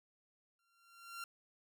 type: tone with exponential growth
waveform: sawtooth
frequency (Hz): 1377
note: F6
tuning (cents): -25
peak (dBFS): -38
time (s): 0.59-1.24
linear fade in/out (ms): 2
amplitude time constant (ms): 140
effects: none